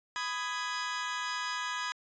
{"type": "chord", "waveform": "sawtooth", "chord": "G# minor", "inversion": "first", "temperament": "equal with one note detuned", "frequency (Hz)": [996.4, 1244.5, 1661.2], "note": ["B5", "D#6", "G#6"], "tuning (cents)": [15, 0, 0], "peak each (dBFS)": [-33, -35, -33], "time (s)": [0.16, 1.92], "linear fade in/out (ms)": 0, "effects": ["resampled to 16000 Hz"]}